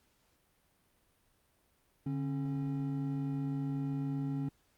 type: tone pair together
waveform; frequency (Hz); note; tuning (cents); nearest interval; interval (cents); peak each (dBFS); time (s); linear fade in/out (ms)
triangle; 144.2 / 272.2; D3 / C#4; -31 / -31; major seventh; 1100; -33 / -34; 2.06-4.49; 5
effects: pink hiss -72 dBFS RMS until 4.77 s + Opus 48 kbps